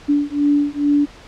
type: beating tone pair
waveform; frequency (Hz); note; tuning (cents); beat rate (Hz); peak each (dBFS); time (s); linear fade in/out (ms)
sine; 288.5 / 290.8; D4 / D4; -31 / -17; 2.3; -17; 0.08-1.06; 20
effects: pink hiss -42 dBFS RMS until 1.27 s + low-pass 5000 Hz 12 dB/octave